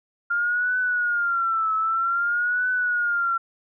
sine tone with vibrato, 1396.9 Hz, F6, in tune, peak -20 dBFS, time 0.3-3.38 s, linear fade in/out 10 ms, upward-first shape triangle, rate 0.52 Hz, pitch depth 130 cents each way, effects none

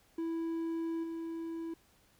triangle tone with level steps, 329.6 Hz, E4, in tune, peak -31 / -35 dBFS, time 0.18-1.74 s, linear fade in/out 5 ms, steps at 1.03 s, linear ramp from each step 10 ms, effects pink hiss -67 dBFS RMS until 2.19 s

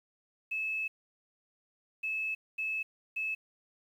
sine tone bursts at uneven times, 2600 Hz, E7, 24 cents flat, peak -31 dBFS, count 4, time 0.51-0.88 / 2.03-2.35 / 2.58-2.83 / 3.16-3.35 s, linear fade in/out 10 ms, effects 10-bit

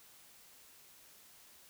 silence, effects white hiss -60 dBFS RMS until 1.69 s

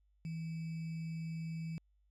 sine tone with sample-and-hold, 162.5 Hz, E3, 24 cents flat, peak -38 dBFS, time 0.25-1.78 s, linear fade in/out 0 ms, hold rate 2450 Hz, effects added 50 Hz sine -69 dBFS peak until 2.1 s + low-pass 7000 Hz 12 dB/octave

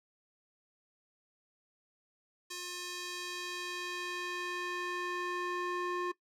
square tone with band-pass filter sweep, 356.3 Hz, F4, 35 cents sharp, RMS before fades -38 dBFS, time 2.5-6.12 s, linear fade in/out 10 ms, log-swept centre 5700 to 1000 Hz, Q 0.87, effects noise-tail reverb RT60 0.1 s tail -18 dB re dry

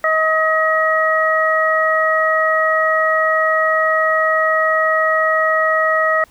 harmonic tone, 634 Hz, D#5, 32 cents sharp, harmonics 1 / 2 / 3, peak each -17 / -17 / -17 dBFS, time 0.04-6.24 s, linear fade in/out 2 ms, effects pink hiss -51 dBFS RMS until 6.3 s

